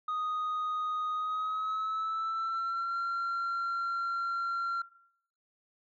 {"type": "tone with pitch glide", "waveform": "sine", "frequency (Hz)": [1244.5, 1372.9], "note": ["D#6", "F6"], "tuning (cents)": [0, -30], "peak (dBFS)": -28, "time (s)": [0.08, 4.82], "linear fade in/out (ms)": 5, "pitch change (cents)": 170, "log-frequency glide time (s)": [1.13, 2.96], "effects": ["noise-tail reverb RT60 0.7 s tail -21 dB re dry", "tanh soft clip ceiling -29 dBFS"]}